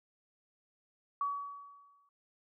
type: tone with exponential decay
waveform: sine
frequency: 1134 Hz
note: C#6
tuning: 39 cents sharp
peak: -29 dBFS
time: 1.21-2.09 s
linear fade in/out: 2 ms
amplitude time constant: 190 ms
effects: none